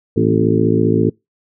harmonic tone with a mistuned harmonic, 55 Hz, A1, in tune, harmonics 2 / 3 / 4 / 5 / 6 / 7 / 8, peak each -19 / -19 / -19 / -19 / -19 / -19 / -19 dBFS, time 0.16-1.1 s, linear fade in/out 10 ms, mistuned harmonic 4, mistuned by +70 cents, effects noise-tail reverb RT60 0.2 s tail -25 dB re dry

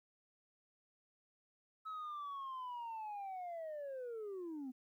sine linear sweep, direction down, 1297 to 246.9 Hz, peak -40 dBFS, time 1.85-4.72 s, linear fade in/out 20 ms, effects tanh soft clip ceiling -41 dBFS + 13-bit

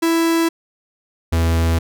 45% pulse tone pair in turn, 330.7 / 82.67 Hz, E4 / E2, +6 / +6 cents, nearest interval 2 octaves, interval 2400 cents, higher first, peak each -14 dBFS, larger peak neither, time 0.02-0.49 / 1.32-1.79 s, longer neither, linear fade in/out 10 ms, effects none

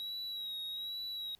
triangle tone with vibrato, 3853 Hz, B7, 44 cents flat, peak -37 dBFS, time 0-1.35 s, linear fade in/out 0 ms, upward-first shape sine, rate 1.2 Hz, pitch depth 40 cents each way, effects pink hiss -69 dBFS RMS until 1.39 s

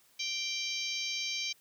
harmonic tone, 784 Hz, G5, in tune, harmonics 3 / 4 / 5 / 6 / 7 / 8, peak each -38 / -39 / -40 / -41 / -41 / -42 dBFS, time 0.19-1.53 s, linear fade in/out 10 ms, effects white hiss -65 dBFS RMS until 1.6 s + high-pass 80 Hz 12 dB/octave

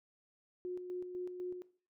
sine tone with tremolo, 361.1 Hz, F#4, 42 cents flat, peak -37 dBFS, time 0.65-1.62 s, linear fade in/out 0 ms, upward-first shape square, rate 4 Hz, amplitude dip 50%, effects noise-tail reverb RT60 0.4 s tail -17 dB re dry

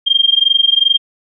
sine tone with amplitude modulation, 3200 Hz, G7, 35 cents sharp, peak -5 dBFS, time 0.06-0.98 s, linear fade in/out 20 ms, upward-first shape sine, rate 22.6 Hz, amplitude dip 95%, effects none

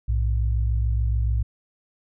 sine tone pair together, 60.1 / 107.09 Hz, B1 / A2, -46 / -46 cents, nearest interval minor seventh, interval 1000 cents, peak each -20 / -26 dBFS, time 0.08-1.43 s, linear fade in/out 10 ms, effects none

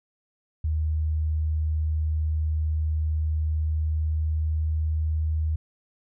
sine tone with pitch glide, 77.78 to 78.28 Hz, D#2 to D#2, 0 to +11 cents, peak -22 dBFS, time 0.64-5.56 s, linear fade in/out 5 ms, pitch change +11 cents, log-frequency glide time 3.51-5.02 s, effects none

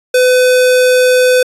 square tone, 504 Hz, B4, 35 cents sharp, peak -7 dBFS, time 0.14-1.43 s, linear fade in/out 5 ms, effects resampled to 32000 Hz

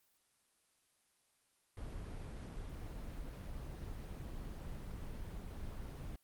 brown noise, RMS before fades -45 dBFS, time 1.77-6.16 s, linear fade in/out 2 ms, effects white hiss -75 dBFS RMS until 6.23 s + Opus 24 kbps

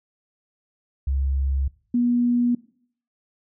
sine tone pair in turn, 68 / 241.8 Hz, C#2 / B3, -33 / -36 cents, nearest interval octave + minor seventh, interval 2197 cents, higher second, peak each -20 / -17 dBFS, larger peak second, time 1.07-1.68 / 1.94-2.55 s, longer neither, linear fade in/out 5 ms, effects noise-tail reverb RT60 0.6 s tail -21 dB re dry

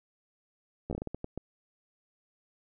slowing click train, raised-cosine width 2 ms, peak -22 dBFS, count 10, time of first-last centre 0.9-1.376 s, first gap 12 ms, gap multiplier 1.35, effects none

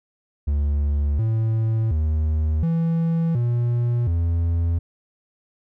triangle tone with pitch steps, 72.3 / 111.6 / 77.6 / 165.4 / 119.7 / 84.4 Hz, D2 / A2 / D#2 / E3 / A#2 / E2, -27 / +25 / -4 / +6 / +46 / +41 cents, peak -16 dBFS, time 0.47-4.79 s, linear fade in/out 10 ms, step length 720 ms, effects none

